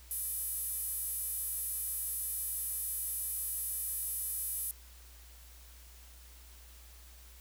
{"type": "tone with high-pass filter", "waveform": "sawtooth", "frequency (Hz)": 602, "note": "D5", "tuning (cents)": 43, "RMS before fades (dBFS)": -37, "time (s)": [0.11, 4.71], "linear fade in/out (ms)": 0, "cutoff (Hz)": 11000, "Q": 5.3, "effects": ["added 60 Hz sine -53 dBFS peak until 7.4 s", "white hiss -58 dBFS RMS until 7.4 s"]}